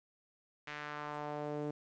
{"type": "tone with band-pass filter sweep", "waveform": "sawtooth", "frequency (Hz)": 148.4, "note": "D3", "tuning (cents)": 18, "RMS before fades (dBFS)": -41, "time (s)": [0.67, 1.71], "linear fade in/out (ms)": 5, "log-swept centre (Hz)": [2100, 380], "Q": 1.6, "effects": ["resampled to 16000 Hz", "11-bit"]}